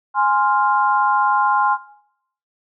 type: chord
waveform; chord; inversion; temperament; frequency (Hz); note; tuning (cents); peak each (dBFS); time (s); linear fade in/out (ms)
sine; F minor; first; equal; 830.6 / 1046.5 / 1396.9; Ab5 / C6 / F6; 0 / 0 / 0; -17 / -17 / -22; 0.14-1.78; 50
effects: noise-tail reverb RT60 0.7 s tail -17 dB re dry